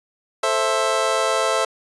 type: chord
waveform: 25% pulse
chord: A minor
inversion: none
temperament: just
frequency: 440 / 528 / 660 Hz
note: A4 / C5 / E5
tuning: 0 / +16 / +2 cents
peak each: -21 / -19 / -18 dBFS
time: 0.43-1.65 s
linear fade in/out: 5 ms
effects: resampled to 24000 Hz